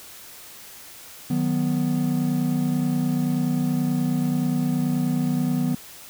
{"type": "chord", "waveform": "triangle", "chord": "B major", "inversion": "first", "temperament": "equal", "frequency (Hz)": [155.56, 185, 246.9], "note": ["D#3", "F#3", "B3"], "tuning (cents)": [0, 0, 0], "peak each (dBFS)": [-23, -25, -21], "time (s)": [1.3, 5.75], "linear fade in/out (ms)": 5, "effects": ["white hiss -43 dBFS RMS until 6.09 s"]}